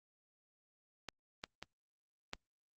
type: clicks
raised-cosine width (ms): 0.2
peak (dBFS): -25 / -24 / -26 / -22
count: 4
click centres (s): 1.087 / 1.439 / 1.626 / 2.334
effects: Opus 48 kbps